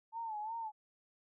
sine tone with vibrato, 880 Hz, A5, in tune, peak -38 dBFS, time 0.12-0.72 s, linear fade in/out 50 ms, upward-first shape sine, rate 2.8 Hz, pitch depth 87 cents each way, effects none

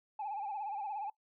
sine tone with vibrato, 823 Hz, G#5, 16 cents flat, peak -35 dBFS, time 0.19-1.1 s, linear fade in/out 5 ms, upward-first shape sine, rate 17 Hz, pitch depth 91 cents each way, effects noise-tail reverb RT60 0.1 s tail -19 dB re dry + tanh soft clip ceiling -33 dBFS

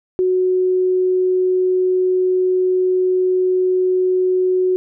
sine tone, 368.8 Hz, F#4, 6 cents flat, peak -13 dBFS, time 0.19-4.76 s, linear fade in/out 0 ms, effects none

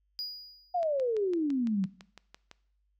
triangle tone with exponential decay, 4900 Hz, D#8, 27 cents flat, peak -31 dBFS, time 0.19-0.84 s, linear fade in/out 0 ms, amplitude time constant 140 ms
sine exponential sweep, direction down, 735 to 180.7 Hz, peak -26 dBFS, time 0.74-1.86 s, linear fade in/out 10 ms
click train, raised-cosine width 0.2 ms, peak -29 dBFS, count 11, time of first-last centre 0.83-2.514 s, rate 5.94 Hz
effects noise-tail reverb RT60 0.7 s tail -20 dB re dry + added 50 Hz sine -70 dBFS peak until 2.99 s

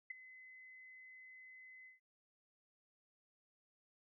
sine tone with ADSR envelope, 2034 Hz, C7, 50 cents flat, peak -39 dBFS, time 0.1-2 s, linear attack 7 ms, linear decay 13 ms, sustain -16 dB, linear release 140 ms, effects none

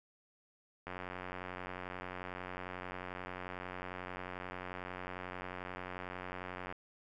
click train, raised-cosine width 0.5 ms, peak -27 dBFS, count 535, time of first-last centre 0.87-6.725 s, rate 91.2 Hz, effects none

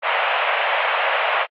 pink band-pass noise, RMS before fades -20 dBFS, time 0.02-1.47 s, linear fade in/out 50 ms, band 560 to 3000 Hz, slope 48 dB/octave, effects AAC 48 kbps

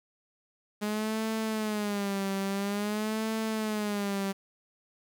sawtooth tone with vibrato, 207.7 Hz, G#3, in tune, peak -25 dBFS, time 0.81-4.33 s, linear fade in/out 20 ms, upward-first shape sine, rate 0.49 Hz, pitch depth 110 cents each way, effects 9-bit

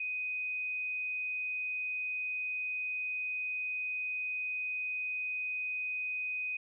sine tone, 2500 Hz, D#7, 8 cents sharp, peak -33 dBFS, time 0-6.57 s, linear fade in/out 5 ms, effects none

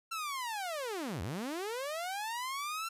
sawtooth linear two-way sweep, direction down then up, 1362 to 74.7 to 1362 Hz, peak -32 dBFS, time 0.11-2.89 s, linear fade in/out 10 ms, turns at 1.22 s, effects resampled to 32000 Hz

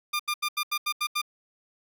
15% pulse tone bursts, 1200 Hz, D6, 37 cents sharp, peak -19 dBFS, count 8, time 0.13-1.217 s, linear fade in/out 10 ms, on 65 ms, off 81 ms, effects none

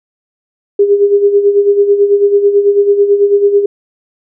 sine tone with tremolo, 404.7 Hz, G#4, 45 cents flat, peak -3 dBFS, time 0.79-3.66 s, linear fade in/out 5 ms, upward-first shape sine, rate 9.1 Hz, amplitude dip 65%, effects none

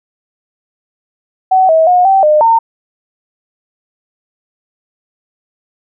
sine tone with pitch steps, 753 / 643 / 721 / 774 / 607 / 911 Hz, F#5 / E5 / F#5 / G5 / D#5 / A#5, +30 / -43 / -45 / -22 / -43 / -40 cents, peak -5 dBFS, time 1.51-2.59 s, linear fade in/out 10 ms, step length 180 ms, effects none

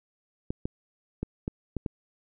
clicks, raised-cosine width 3 ms, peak -17 dBFS, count 6, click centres 0.505 / 0.655 / 1.23 / 1.479 / 1.767 / 1.862 s, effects none

